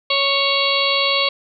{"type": "harmonic tone", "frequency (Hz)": 554.4, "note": "C#5", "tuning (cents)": 0, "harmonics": [1, 2, 4, 5, 6, 7, 8], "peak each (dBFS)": [-23, -23, -23, -23, -23, -23, -23], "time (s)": [0.1, 1.29], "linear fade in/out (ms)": 5, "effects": []}